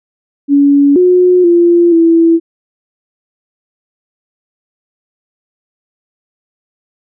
sine tone with pitch steps, 283.2 / 361.8 / 344.5 / 331.6 Hz, C#4 / F#4 / F4 / E4, +37 / -39 / -24 / +10 cents, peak -4 dBFS, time 0.48-2.4 s, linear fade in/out 50 ms, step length 480 ms, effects none

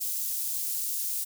white high-pass noise, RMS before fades -31 dBFS, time 0-1.25 s, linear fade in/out 20 ms, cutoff 7400 Hz, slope 12 dB/octave, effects none

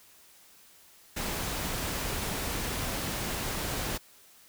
pink noise, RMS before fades -33 dBFS, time 1.16-3.98 s, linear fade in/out 10 ms, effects white hiss -57 dBFS RMS until 4.48 s

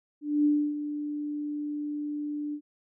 sine tone with ADSR envelope, 295.3 Hz, D4, 10 cents sharp, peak -19 dBFS, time 0.21-2.61 s, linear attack 240 ms, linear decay 290 ms, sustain -11 dB, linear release 74 ms, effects none

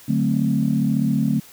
sine chord, D dominant seventh, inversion none, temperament equal, 146.83 / 185 / 220 / 261.6 Hz, D3 / F#3 / A3 / C4, 0 / 0 / 0 / 0 cents, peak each -22 / -24 / -20 / -23 dBFS, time 0.08-1.4 s, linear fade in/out 10 ms, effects tanh soft clip ceiling -7 dBFS + white hiss -46 dBFS RMS until 1.52 s

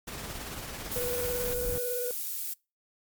pink noise with tremolo, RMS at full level -37 dBFS, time 0.07-1.54 s, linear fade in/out 10 ms, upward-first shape triangle, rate 18 Hz, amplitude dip 40%
brown noise with exponential growth, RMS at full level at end -32 dBFS, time 0.4-1.78 s, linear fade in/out 2 ms, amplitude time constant 300 ms
violet noise, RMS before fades -34 dBFS, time 0.91-2.54 s, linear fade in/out 10 ms
triangle tone with vibrato, 489.8 Hz, B4, 14 cents flat, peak -29 dBFS, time 0.96-2.11 s, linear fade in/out 0 ms, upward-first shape sine, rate 18 Hz, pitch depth 24 cents each way
effects noise-tail reverb RT60 0.3 s tail -26 dB re dry + MP3 96 kbps

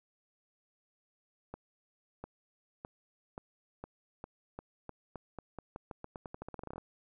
accelerating click train, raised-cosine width 1 ms, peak -28 dBFS, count 27, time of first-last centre 1.54-6.781 s, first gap 700 ms, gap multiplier 0.87, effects none

